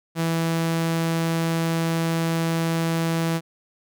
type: tone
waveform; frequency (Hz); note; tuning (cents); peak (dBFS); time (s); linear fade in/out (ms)
sawtooth; 164.81; E3; 0; -17; 0.15-3.41; 50
effects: none